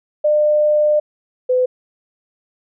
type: tone pair in turn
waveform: sine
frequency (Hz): 601 / 505.4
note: D5 / B4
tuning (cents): +40 / +40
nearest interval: minor third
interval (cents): 300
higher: first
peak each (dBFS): -11 / -12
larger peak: first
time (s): 0.24-1 / 1.49-1.66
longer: first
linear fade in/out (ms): 10
effects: none